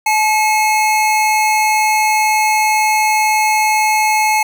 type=tone pair together; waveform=square; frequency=861 / 2170 Hz; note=A5 / C#7; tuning=-38 / -37 cents; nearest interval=octave + major third; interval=1601 cents; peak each=-13 / -18 dBFS; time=0.06-4.43 s; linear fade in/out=5 ms; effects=none